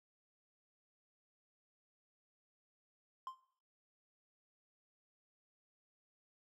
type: tone with exponential decay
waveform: triangle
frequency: 1046.5 Hz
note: C6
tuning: in tune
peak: -37 dBFS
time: 3.27-3.41 s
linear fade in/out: 1 ms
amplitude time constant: 30 ms
effects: noise-tail reverb RT60 0.6 s tail -17 dB re dry